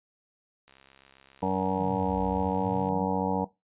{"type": "click train", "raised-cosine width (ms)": 0.2, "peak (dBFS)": -36, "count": 150, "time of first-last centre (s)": [0.68, 2.887], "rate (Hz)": 67.5}
{"type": "harmonic tone", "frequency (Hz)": 94.5, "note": "F#2", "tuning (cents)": 37, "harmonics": [1, 2, 3, 5, 6, 7, 8, 9, 10], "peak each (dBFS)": [-39, -30, -33, -32, -36, -41, -36, -33, -33], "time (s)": [1.42, 3.45], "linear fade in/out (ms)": 10}
{"type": "exponential two-way sweep", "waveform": "sine", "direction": "down then up", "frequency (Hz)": [190.4, 56.2, 190.4], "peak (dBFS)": -36, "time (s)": [1.76, 3.06], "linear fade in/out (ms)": 20, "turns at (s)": 2.21}
{"effects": ["noise-tail reverb RT60 0.2 s tail -19 dB re dry", "resampled to 8000 Hz"]}